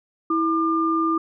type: tone pair together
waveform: sine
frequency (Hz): 325.8 / 1200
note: E4 / D6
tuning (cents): -20 / +37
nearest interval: octave + major seventh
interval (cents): 2257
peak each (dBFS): -21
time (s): 0.3-1.18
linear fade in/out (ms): 5
effects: none